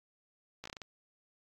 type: slowing click train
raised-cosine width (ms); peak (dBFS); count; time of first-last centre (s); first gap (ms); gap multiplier
0.2; -26; 7; 0.64-0.818; 15; 1.27
effects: AAC 48 kbps